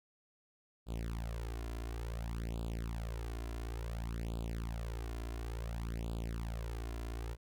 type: tone with flanger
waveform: sawtooth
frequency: 56.8 Hz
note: A#1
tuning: 44 cents flat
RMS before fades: -40 dBFS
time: 0.86-7.37 s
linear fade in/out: 50 ms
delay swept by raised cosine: 0.25 to 2.95 ms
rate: 0.57 Hz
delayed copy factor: +1
effects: none